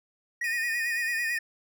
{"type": "tone with vibrato", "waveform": "triangle", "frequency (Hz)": 1864.7, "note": "A#6", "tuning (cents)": 0, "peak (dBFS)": -26, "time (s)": [0.41, 1.39], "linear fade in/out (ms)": 5, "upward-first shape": "sine", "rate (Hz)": 9, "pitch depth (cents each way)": 65}
{"type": "tone", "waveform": "40% pulse", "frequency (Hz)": 2468, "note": "D#7", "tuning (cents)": -15, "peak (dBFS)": -31, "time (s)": [0.44, 1.38], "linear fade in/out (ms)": 2}
{"effects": []}